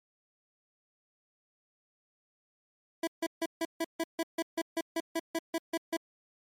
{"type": "tone bursts", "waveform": "25% pulse", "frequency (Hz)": 329.6, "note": "E4", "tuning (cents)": 0, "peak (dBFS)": -25, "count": 16, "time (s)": [3.03, 5.968], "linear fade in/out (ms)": 5, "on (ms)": 43, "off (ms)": 150, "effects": ["MP3 64 kbps"]}